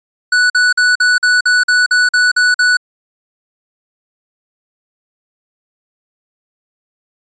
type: tone bursts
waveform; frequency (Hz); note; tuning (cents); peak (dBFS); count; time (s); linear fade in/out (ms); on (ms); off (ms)
square; 1480; F#6; 0; -9; 11; 0.32-2.77; 5; 180; 47
effects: resampled to 16000 Hz